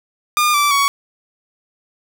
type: tone with pitch steps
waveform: sawtooth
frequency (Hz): 1210 / 1164.7 / 1121.2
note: D#6 / D6 / C#6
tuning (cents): -49 / -15 / +19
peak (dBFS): -9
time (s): 0.37-0.88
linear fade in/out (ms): 0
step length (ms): 170
effects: none